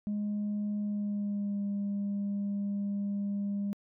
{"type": "tone with pitch glide", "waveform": "sine", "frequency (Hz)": [207.4, 201.5], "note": ["G#3", "G3"], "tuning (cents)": [-2, 48], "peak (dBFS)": -28, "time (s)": [0.07, 3.73], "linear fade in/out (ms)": 0, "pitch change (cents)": -50, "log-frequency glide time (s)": [0.79, 1.64], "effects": ["tanh soft clip ceiling -28 dBFS"]}